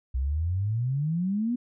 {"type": "exponential sweep", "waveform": "sine", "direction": "up", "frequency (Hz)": [61.74, 250], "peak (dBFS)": -24, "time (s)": [0.14, 1.56], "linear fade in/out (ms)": 10, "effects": []}